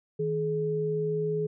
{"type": "tone pair together", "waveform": "sine", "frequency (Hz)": [158.6, 423.4], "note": ["D#3", "G#4"], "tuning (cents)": [33, 33], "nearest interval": "octave + perfect fourth", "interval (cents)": 1700, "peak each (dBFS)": [-31, -27], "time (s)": [0.19, 1.47], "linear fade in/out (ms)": 10, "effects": []}